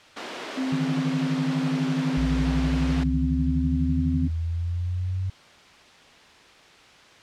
pink high-pass noise, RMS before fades -34 dBFS, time 0.16-3.04 s, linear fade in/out 10 ms, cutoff 260 Hz, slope 24 dB/octave
sine tone with pitch glide, 261.6 to 258.1 Hz, C4 to C4, 0 to -23 cents, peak -24 dBFS, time 0.57-4.28 s, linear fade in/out 10 ms, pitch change -23 cents, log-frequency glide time 0.71-3.7 s
sine tone with tremolo, 155.56 Hz, D#3, in tune, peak -22 dBFS, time 0.72-4.3 s, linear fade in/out 5 ms, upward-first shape sine, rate 12 Hz, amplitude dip 100%
sine exponential sweep, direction up, 58.27 to 95 Hz, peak -24 dBFS, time 2.17-5.3 s, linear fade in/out 5 ms
effects white hiss -50 dBFS RMS until 7.22 s + low-pass 4000 Hz 12 dB/octave

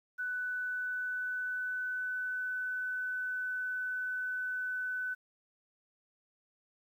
sine tone with pitch glide, 1492 to 1503.2 Hz, F#6 to F#6, +14 to +27 cents, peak -33 dBFS, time 0.18-5.15 s, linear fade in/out 20 ms, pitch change +13 cents, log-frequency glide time 0.33-2.49 s, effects 11-bit

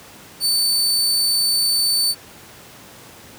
sawtooth tone, 4529 Hz, C#8, 36 cents sharp, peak -13 dBFS, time 0.4-2.15 s, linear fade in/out 50 ms, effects pink hiss -42 dBFS RMS until 3.38 s + high-pass 100 Hz 12 dB/octave

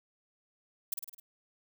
violet noise with echo, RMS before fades -32 dBFS, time 0.92-0.94 s, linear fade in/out 5 ms, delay 52 ms, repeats 5, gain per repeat -4 dB, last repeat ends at 1.2 s, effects none

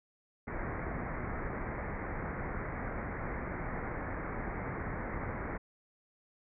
pink low-pass noise, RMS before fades -38 dBFS, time 0.47-5.58 s, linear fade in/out 10 ms, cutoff 2200 Hz, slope 96 dB/octave, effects none

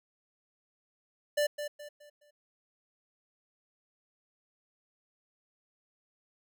square tone with echo, 589 Hz, D5, 5 cents sharp, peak -26 dBFS, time 1.37-1.47 s, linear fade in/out 10 ms, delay 210 ms, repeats 4, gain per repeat -9 dB, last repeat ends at 2.31 s, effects none

